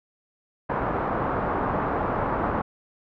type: low-pass noise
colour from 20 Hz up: white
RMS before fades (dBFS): -26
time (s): 0.69-2.62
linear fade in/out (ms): 10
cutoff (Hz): 1200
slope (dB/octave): 24
effects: none